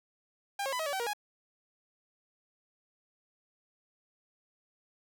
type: tone with pitch steps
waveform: sawtooth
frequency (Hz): 800 / 543 / 1000 / 636 / 572 / 768 / 473 / 830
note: G5 / C#5 / B5 / D#5 / D5 / G5 / A#4 / G#5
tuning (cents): +35 / -36 / +21 / +38 / -46 / -36 / +25 / -1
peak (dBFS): -28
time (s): 0.59-1.134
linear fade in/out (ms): 5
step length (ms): 68
effects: none